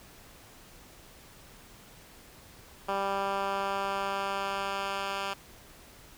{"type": "tone with band-pass filter sweep", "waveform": "10% pulse", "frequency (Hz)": 196.8, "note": "G3", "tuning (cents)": 7, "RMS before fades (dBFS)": -32, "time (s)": [2.88, 5.34], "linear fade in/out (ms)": 10, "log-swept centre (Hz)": [960, 2200], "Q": 0.78, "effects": ["pink hiss -53 dBFS RMS until 6.17 s"]}